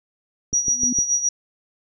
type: tone with tremolo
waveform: sine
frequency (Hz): 5780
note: F#8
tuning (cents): -41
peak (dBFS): -15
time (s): 0.53-1.29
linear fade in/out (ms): 5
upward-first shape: sine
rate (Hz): 7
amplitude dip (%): 70
type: click train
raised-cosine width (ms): 3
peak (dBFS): -19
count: 4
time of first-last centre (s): 0.53-0.987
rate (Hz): 6.56
type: tone with exponential growth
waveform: sine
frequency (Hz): 246.9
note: B3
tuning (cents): 0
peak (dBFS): -19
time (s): 0.64-0.93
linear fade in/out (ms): 5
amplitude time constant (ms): 63
effects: none